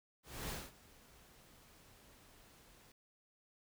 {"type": "noise with ADSR envelope", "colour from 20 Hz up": "pink", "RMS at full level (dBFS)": -42, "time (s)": [0.23, 2.92], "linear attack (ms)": 270, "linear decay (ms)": 210, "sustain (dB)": -21, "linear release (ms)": 4, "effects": []}